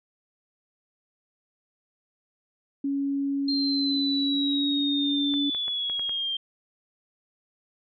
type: tone with pitch glide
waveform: sine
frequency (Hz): 278.4 to 284.2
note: C#4 to C#4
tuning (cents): +8 to +43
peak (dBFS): -24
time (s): 2.84-5.5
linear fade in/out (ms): 5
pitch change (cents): +35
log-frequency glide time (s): 4.25-4.71
type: linear sweep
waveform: sine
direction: down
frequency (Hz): 4194 to 3164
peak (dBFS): -26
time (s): 3.48-6.37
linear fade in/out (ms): 5
type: clicks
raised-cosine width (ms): 0.5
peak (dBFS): -26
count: 6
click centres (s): 5.339 / 5.548 / 5.681 / 5.898 / 5.995 / 6.094
effects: none